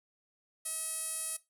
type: tone with band-pass filter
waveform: sawtooth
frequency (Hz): 641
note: E5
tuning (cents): -49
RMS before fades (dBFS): -37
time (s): 0.65-1.37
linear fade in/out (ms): 10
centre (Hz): 10000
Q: 5.7
effects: noise-tail reverb RT60 0.2 s tail -17 dB re dry